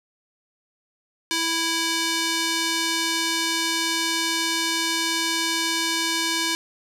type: tone with band-pass filter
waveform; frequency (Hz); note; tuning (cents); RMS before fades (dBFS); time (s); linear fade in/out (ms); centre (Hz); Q
square; 329.6; E4; 0; -24; 1.31-6.55; 0; 4700; 0.81
effects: none